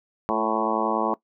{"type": "harmonic tone with a mistuned harmonic", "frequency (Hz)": 110.4, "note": "A2", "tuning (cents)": 6, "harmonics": [2, 3, 4, 5, 6, 7, 8, 9, 10], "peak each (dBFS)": [-30, -30, -30, -30, -30, -30, -30, -30, -30], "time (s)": [0.29, 1.14], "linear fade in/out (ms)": 0, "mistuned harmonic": 3, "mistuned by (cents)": 22, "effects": ["noise-tail reverb RT60 0.1 s tail -19 dB re dry"]}